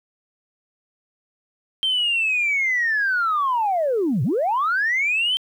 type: linear two-way sweep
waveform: sine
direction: down then up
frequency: 3150 to 110 to 3150 Hz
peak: -17 dBFS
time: 1.83-5.37 s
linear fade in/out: 0 ms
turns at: 4.23 s
effects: tanh soft clip ceiling -14 dBFS + 9-bit